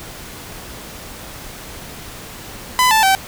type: tone with pitch steps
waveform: sawtooth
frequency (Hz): 1005 / 880 / 770.5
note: B5 / A5 / G5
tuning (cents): +30 / 0 / -30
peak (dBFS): -7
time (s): 2.79-3.15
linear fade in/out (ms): 0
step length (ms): 120
effects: pink hiss -34 dBFS RMS until 3.27 s